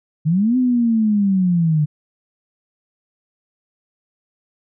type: linear two-way sweep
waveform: sine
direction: up then down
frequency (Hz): 146.83 to 257.3 to 146.83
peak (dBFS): -13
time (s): 0.25-1.86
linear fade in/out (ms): 20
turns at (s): 0.57
effects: none